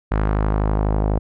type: tone with low-pass filter sweep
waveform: sawtooth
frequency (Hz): 52.1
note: G#1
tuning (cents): +6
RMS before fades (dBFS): -19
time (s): 0.11-1.19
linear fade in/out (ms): 10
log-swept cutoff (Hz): 1500 to 730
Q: 1.4
effects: none